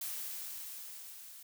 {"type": "noise with level ramp", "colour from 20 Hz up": "blue", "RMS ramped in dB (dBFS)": [-39, -52], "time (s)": [0.01, 1.43], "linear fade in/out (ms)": 5, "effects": []}